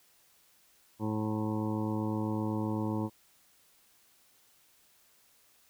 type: harmonic tone with a mistuned harmonic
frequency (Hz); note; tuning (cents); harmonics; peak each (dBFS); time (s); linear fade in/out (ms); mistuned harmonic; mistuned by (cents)
107.8; A2; -35; 1 / 2 / 3 / 4 / 5 / 7 / 8 / 9 / 10; -35 / -34 / -35 / -43 / -43 / -49 / -43 / -45 / -50; 0.99-3.1; 50; 8; +55
effects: white hiss -65 dBFS RMS until 5.69 s